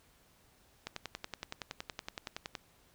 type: click train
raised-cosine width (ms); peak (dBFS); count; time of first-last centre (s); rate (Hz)
0.2; -21; 19; 0.87-2.552; 10.7
effects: pink hiss -66 dBFS RMS until 2.94 s